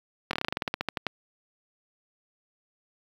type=slowing click train; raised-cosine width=0.3 ms; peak=-11 dBFS; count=16; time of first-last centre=0.31-1.067 s; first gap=22 ms; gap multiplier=1.11; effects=high-pass 80 Hz 12 dB/octave + 7-bit